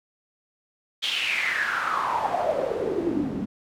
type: noise with band-pass filter sweep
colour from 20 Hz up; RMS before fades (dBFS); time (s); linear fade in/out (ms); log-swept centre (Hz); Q
pink; -26; 1.02-3.46; 20; 3400 to 210; 6.3
effects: none

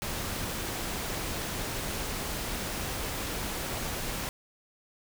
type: noise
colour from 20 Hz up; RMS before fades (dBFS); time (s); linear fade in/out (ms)
pink; -34; 0.02-4.29; 0
effects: none

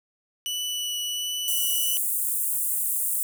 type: tone with vibrato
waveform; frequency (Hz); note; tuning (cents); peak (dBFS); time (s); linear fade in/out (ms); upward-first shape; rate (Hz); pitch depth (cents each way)
sawtooth; 2960; F#7; 0; -24; 0.46-1.97; 0; triangle; 1.4; 10
type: high-pass noise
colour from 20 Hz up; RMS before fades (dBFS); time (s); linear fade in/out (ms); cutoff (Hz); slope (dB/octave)
pink; -26; 1.48-3.23; 0; 8400; 48
effects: none

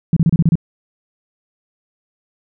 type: tone bursts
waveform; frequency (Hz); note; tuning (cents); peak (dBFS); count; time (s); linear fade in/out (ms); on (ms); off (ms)
sine; 164.1; E3; -8; -8; 7; 0.13-0.555; 2; 35; 30
effects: none

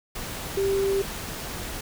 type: tone in noise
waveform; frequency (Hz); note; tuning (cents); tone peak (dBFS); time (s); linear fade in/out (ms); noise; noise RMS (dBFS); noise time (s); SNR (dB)
sine; 392; G4; 0; -21; 0.57-1.02; 5; pink; -34; 0.15-1.81; +10
effects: none

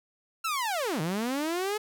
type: linear two-way sweep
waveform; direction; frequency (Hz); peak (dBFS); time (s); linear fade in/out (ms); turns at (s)
sawtooth; down then up; 1375 to 149.1 to 432.8; -24; 0.44-1.78; 10; 1.01
effects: none

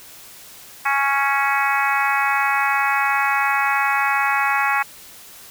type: harmonic tone with a mistuned harmonic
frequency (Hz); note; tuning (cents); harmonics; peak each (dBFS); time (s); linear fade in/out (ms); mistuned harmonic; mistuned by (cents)
277.2; C#4; 0; 3 / 4 / 5 / 6 / 7 / 8 / 9; -22 / -23 / -24 / -25 / -25 / -26 / -27; 0.85-4.83; 10; 9; +34
effects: white hiss -42 dBFS RMS until 5.5 s

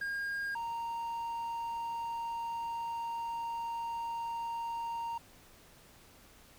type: tone pair in turn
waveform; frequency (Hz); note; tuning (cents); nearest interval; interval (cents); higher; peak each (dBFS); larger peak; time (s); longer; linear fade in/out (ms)
triangle; 1619 / 927.9; G#6 / A#5; -45 / -8; minor seventh; 963; first; -32 / -33; first; 0.01-0.55 / 0.55-5.18; second; 5
effects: pink hiss -59 dBFS RMS until 6.58 s

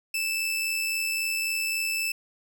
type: tone with amplitude modulation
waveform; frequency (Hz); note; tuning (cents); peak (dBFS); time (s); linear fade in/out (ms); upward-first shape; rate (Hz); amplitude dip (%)
sawtooth; 2637; E7; 0; -21; 0.14-2.12; 5; sine; 83.7; 35
effects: none

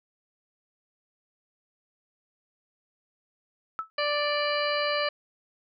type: tone with exponential decay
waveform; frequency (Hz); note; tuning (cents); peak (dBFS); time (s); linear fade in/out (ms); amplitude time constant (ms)
sine; 1307; E6; -15; -24; 3.79-3.9; 0; 22
type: harmonic tone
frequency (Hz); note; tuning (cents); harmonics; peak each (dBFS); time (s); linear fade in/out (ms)
587.3; D5; 0; 1 / 2 / 3 / 4 / 5 / 7 / 8; -28 / -31 / -33 / -34 / -35 / -36 / -37; 3.98-5.09; 5
effects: none

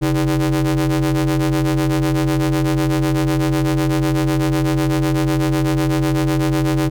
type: ring-modulated tone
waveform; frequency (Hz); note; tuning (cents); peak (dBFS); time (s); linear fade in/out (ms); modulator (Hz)
40% pulse; 89.6; F2; +45; -11; 0.01-6.9; 20; 228
effects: none

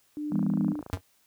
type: tone with tremolo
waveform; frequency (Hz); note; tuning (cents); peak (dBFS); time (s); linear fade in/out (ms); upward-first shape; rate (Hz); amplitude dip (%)
sine; 298.5; D4; +28; -29; 0.17-0.81; 0; triangle; 2.4; 60
type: chord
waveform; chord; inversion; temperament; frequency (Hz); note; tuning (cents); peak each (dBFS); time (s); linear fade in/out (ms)
sine; E minor; none; equal with one note detuned; 164.81 / 200.5 / 246.9; E3 / G3 / B3; 0 / +39 / 0; -30 / -26 / -30; 0.3-0.75; 50
type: click train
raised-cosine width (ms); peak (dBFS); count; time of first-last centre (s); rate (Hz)
1; -27; 19; 0.32-0.972; 27.6
type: tone with exponential decay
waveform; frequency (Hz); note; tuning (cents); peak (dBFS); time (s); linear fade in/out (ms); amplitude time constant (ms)
square; 92.5; F#2; 0; -21; 0.93-1.01; 0; 17
effects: white hiss -66 dBFS RMS until 1.26 s + high-pass 60 Hz 12 dB/octave

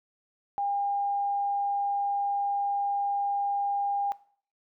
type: tone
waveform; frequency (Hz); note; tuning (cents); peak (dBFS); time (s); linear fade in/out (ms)
sine; 805; G5; +46; -26; 0.58-4.12; 0
effects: noise-tail reverb RT60 0.5 s tail -18 dB re dry

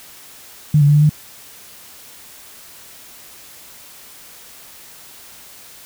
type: tone with pitch steps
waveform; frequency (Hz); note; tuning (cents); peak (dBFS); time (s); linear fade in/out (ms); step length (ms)
sine; 150.4 / 143.5 / 146.9 / 148.8 / 151.2; D3 / D3 / D3 / D3 / D#3; +42 / -40 / +1 / +23 / -49; -8; 0.74-1.095; 5; 71
effects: white hiss -41 dBFS RMS until 5.85 s

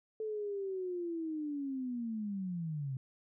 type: linear sweep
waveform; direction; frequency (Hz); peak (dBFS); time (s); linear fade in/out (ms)
sine; down; 440 to 127.8; -35; 0.2-2.97; 2
effects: none

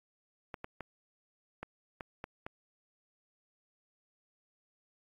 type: clicks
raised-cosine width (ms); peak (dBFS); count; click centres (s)
0.5; -25; 7; 0.542 / 0.644 / 0.807 / 1.63 / 2.008 / 2.241 / 2.465
effects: AAC 48 kbps

